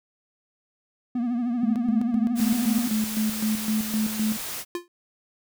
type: tone with vibrato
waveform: triangle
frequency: 240.6 Hz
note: B3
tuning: 45 cents flat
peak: -21 dBFS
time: 1.15-2.88 s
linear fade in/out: 5 ms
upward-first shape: triangle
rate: 13 Hz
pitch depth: 92 cents each way
type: tone with tremolo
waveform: sine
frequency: 216.6 Hz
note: A3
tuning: 27 cents flat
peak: -21 dBFS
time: 1.63-4.37 s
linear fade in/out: 5 ms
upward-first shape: square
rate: 3.9 Hz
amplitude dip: 65%
type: noise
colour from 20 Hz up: white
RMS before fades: -33 dBFS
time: 2.35-4.65 s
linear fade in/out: 50 ms
type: tone with exponential decay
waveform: square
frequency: 349.2 Hz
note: F4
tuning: in tune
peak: -24 dBFS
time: 4.75-4.88 s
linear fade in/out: 1 ms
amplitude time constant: 27 ms
effects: none